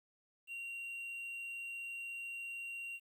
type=tone with quantisation; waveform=triangle; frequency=2757 Hz; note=F7; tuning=23 cents flat; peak=-40 dBFS; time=0.47-3 s; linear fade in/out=50 ms; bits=11; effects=none